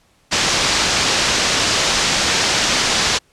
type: low-pass noise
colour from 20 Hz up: white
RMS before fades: -17 dBFS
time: 0.31-3.19 s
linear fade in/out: 20 ms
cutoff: 6500 Hz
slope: 24 dB/octave
effects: pink hiss -57 dBFS RMS until 3.32 s + low-pass 10000 Hz 12 dB/octave